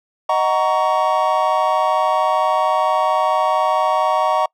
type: chord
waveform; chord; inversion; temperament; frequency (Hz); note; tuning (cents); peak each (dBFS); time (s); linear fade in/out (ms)
triangle; D# minor seventh; none; just; 622.3 / 746.7 / 933.4 / 1120.1; D#5 / F#5 / A#5 / C#6; 0 / +16 / +2 / +18; -18; 0.29-4.46; 5
effects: noise-tail reverb RT60 0.1 s tail -26 dB re dry